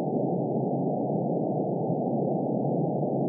pink band-pass noise, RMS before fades -27 dBFS, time 0-3.28 s, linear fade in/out 0 ms, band 130 to 790 Hz, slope 96 dB/octave, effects none

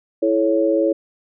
sine chord, A major, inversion second, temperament equal with one note detuned, 329.6 / 431.2 / 554.4 Hz, E4 / A4 / C#5, 0 / -35 / 0 cents, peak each -18 / -21 / -18 dBFS, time 0.22-0.93 s, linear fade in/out 10 ms, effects none

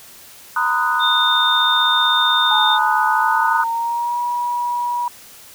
sine chord, B major seventh, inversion third, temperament equal with one note detuned, 932.3 / 1007.9 / 1244.5 / 1480 Hz, A#5 / B5 / D#6 / F#6, 0 / +35 / 0 / 0 cents, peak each -22 / -22 / -20 / -20 dBFS, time 0.56-3.64 s, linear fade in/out 5 ms
sine tone, 3633 Hz, A#7, 45 cents flat, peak -16 dBFS, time 0.99-2.79 s, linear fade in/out 50 ms
sine tone with pitch glide, 865 to 965.3 Hz, A5 to B5, -30 to -40 cents, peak -18 dBFS, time 2.51-5.08 s, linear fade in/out 2 ms, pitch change +190 cents, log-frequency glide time 3.06-4.2 s
effects white hiss -42 dBFS RMS until 5.54 s

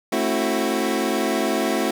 25% pulse chord, F# half-diminished seventh, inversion first, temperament equal with one note detuned, 220 / 266.7 / 329.6 / 370 Hz, A3 / C4 / E4 / F#4, 0 / +33 / 0 / 0 cents, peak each -22 dBFS, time 0.12-1.91 s, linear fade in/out 5 ms, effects none

